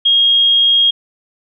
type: tone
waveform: sine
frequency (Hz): 3259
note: G#7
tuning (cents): -33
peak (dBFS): -8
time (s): 0.05-0.91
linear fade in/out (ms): 10
effects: none